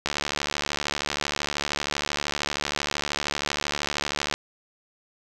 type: click train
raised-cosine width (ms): 0.2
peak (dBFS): -8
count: 313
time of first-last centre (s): 0.06-4.34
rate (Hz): 72.9
effects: none